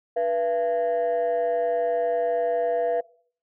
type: tone pair together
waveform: sine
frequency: 487.8 / 678 Hz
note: B4 / E5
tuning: -21 / +49 cents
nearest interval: tritone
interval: 570 cents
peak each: -22 dBFS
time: 0.16-3.01 s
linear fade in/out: 10 ms
effects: noise-tail reverb RT60 0.5 s tail -22 dB re dry + tanh soft clip ceiling -18 dBFS